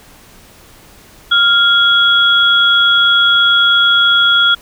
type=tone pair together; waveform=sine; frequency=1396.9 / 3337 Hz; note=F6 / G#7; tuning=0 / +8 cents; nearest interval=octave + minor third; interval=1508 cents; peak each=-10 dBFS; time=1.31-4.55 s; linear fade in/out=10 ms; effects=pink hiss -42 dBFS RMS until 4.61 s